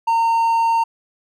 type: tone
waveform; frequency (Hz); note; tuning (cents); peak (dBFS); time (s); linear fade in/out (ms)
triangle; 916; A#5; -31; -12; 0.07-0.84; 10
effects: none